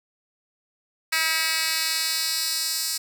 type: tone with high-pass filter sweep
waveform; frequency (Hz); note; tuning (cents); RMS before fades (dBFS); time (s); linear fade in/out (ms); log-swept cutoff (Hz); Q
10% pulse; 321.4; E4; -44; -25; 1.12-2.98; 10; 2300 to 5800; 1.3
effects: none